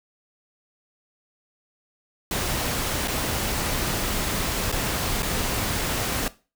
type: noise with dropouts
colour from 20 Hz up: pink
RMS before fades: -26 dBFS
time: 2.31-6.28 s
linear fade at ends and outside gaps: 2 ms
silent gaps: 3.076-3.08 / 4.717-4.724 / 5.223-5.229 s
effects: noise-tail reverb RT60 0.3 s tail -17 dB re dry